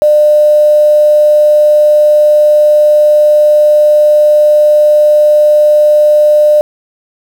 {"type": "tone with quantisation", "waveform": "sine", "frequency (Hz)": 600, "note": "D5", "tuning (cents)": 37, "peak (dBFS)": -3, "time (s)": [0.02, 6.61], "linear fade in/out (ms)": 0, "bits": 5, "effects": []}